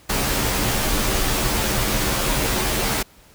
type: noise with comb filter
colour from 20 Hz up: pink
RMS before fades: -21 dBFS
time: 0.09-3.03 s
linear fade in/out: 10 ms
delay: 12 ms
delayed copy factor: -0.8
effects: pink hiss -51 dBFS RMS until 3.34 s